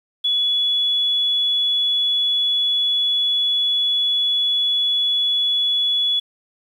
sine tone, 3400 Hz, G#7, 40 cents sharp, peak -16 dBFS, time 0.24-6.2 s, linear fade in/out 10 ms, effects 8-bit

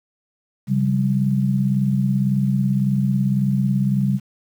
sine tone cluster, 135.3 / 179 / 197.1 Hz, C#3 / F3 / G3, -42 / +43 / +10 cents, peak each -19 / -28 / -19 dBFS, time 0.67-4.2 s, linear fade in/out 50 ms, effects 8-bit

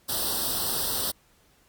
white noise with comb filter, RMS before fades -28 dBFS, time 0.08-1.12 s, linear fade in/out 20 ms, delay 0.22 ms, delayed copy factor +0.95, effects pink hiss -62 dBFS RMS until 1.68 s + Opus 48 kbps

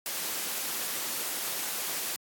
white noise, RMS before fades -33 dBFS, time 0.06-2.16 s, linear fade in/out 0 ms, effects high-pass 200 Hz 12 dB/octave + AAC 64 kbps

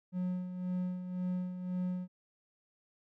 triangle tone with tremolo, 181.5 Hz, F#3, 33 cents flat, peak -29 dBFS, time 0.12-2.08 s, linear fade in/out 50 ms, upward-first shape sine, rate 1.9 Hz, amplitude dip 60%, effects none

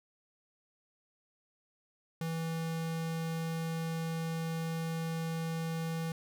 square tone, 163.6 Hz, E3, 13 cents flat, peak -34 dBFS, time 2.21-6.12 s, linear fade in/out 2 ms, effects none

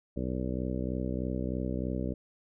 harmonic tone, 63.2 Hz, B1, 41 cents sharp, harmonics 1 / 2 / 3 / 4 / 5 / 6 / 7 / 8 / 9, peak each -36 / -38 / -36 / -37 / -39 / -45 / -42 / -44 / -43 dBFS, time 0.16-2.14 s, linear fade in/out 10 ms, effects none

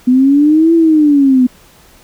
sine linear two-way sweep, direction up then down, 246.9 to 335.6 to 246.9 Hz, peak -5 dBFS, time 0.07-1.47 s, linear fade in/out 10 ms, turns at 0.74 s, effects pink hiss -44 dBFS RMS until 2.03 s

